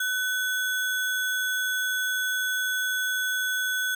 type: tone with sample-and-hold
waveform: sine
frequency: 1504 Hz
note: F#6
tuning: 28 cents sharp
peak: -24 dBFS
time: 0-3.95 s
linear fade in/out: 5 ms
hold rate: 4900 Hz
effects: none